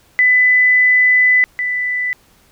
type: tone pair in turn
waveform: sine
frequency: 2000 / 1989.3 Hz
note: B6 / B6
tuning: +21 / +12 cents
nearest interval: unison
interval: 9 cents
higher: first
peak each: -8 / -16 dBFS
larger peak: first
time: 0.19-1.44 / 1.59-2.13 s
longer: first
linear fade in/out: 0 ms
effects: pink hiss -52 dBFS RMS until 2.51 s